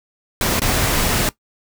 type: noise with dropouts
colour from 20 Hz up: pink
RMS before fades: -18 dBFS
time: 0.41-1.29 s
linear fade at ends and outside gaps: 1 ms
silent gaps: 0.595-0.618 s
effects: noise-tail reverb RT60 0.1 s tail -18 dB re dry